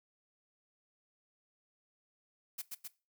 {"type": "noise with echo", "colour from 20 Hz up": "blue", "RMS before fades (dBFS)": -40, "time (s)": [2.58, 2.62], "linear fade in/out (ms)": 10, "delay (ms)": 130, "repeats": 2, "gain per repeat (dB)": -2, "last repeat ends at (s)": 2.88, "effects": ["noise-tail reverb RT60 0.3 s tail -19 dB re dry"]}